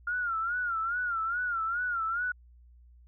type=tone with vibrato; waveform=sine; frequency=1396.9 Hz; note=F6; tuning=in tune; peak=-28 dBFS; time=0.07-2.32 s; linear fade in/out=5 ms; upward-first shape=sine; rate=2.4 Hz; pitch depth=110 cents each way; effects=added 60 Hz sine -53 dBFS peak until 3.07 s